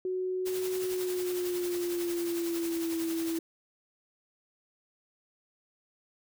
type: tone with pitch glide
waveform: sine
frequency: 370 to 329.6 Hz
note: F#4 to E4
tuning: 0 to 0 cents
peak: -29 dBFS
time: 0.05-3.39 s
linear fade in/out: 2 ms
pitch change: -200 cents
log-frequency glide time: 0.8-2.99 s
type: noise with tremolo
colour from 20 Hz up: white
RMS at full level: -39 dBFS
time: 0.45-3.39 s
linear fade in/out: 20 ms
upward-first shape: triangle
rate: 11 Hz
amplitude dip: 55%
effects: none